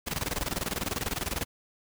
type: noise with tremolo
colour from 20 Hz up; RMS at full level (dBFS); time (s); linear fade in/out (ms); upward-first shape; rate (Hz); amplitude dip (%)
pink; -30; 0.06-1.45; 20; square; 20; 80
effects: none